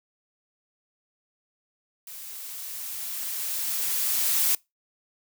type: noise with level ramp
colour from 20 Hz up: blue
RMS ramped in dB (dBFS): -41 to -22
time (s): 2.07-4.55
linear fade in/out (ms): 2
effects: noise-tail reverb RT60 0.2 s tail -24 dB re dry